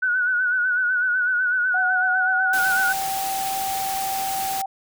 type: tone with vibrato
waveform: sine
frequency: 1480 Hz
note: F#6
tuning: in tune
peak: -18 dBFS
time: 0.02-2.93 s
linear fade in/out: 10 ms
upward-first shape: sine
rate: 8 Hz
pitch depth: 54 cents each way
type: tone with pitch glide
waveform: sine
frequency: 740 to 774.6 Hz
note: F#5 to G5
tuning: 0 to -21 cents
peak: -24 dBFS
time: 1.74-4.66 s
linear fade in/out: 5 ms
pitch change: +79 cents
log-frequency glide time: 2.03-2.84 s
type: noise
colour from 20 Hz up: white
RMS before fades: -30 dBFS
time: 2.53-4.62 s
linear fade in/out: 5 ms
effects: none